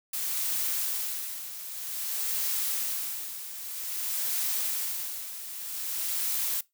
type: noise with tremolo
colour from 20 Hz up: blue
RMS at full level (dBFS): -29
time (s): 0.13-6.61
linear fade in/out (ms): 5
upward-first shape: sine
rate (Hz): 0.52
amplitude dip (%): 70
effects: noise-tail reverb RT60 0.2 s tail -22 dB re dry